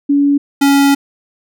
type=tone pair in turn; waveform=sine / square; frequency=284.1 / 279.5 Hz; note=C#4 / C#4; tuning=+43 / +14 cents; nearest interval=unison; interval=29 cents; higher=first; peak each=-8 dBFS; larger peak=neither; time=0.09-0.38 / 0.61-0.95 s; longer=second; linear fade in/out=10 ms; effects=none